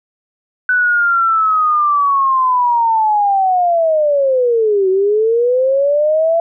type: linear two-way sweep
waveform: sine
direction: down then up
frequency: 1500 to 371.8 to 675 Hz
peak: -10 dBFS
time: 0.69-6.4 s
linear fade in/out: 2 ms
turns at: 4.89 s
effects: none